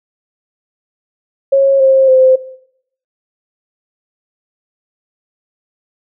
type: tone with pitch steps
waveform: sine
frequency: 546 / 532.6 / 519.5 Hz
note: C#5 / C5 / C5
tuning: -26 / +31 / -12 cents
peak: -5 dBFS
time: 1.52-2.36 s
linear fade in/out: 10 ms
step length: 280 ms
effects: noise-tail reverb RT60 0.7 s tail -17 dB re dry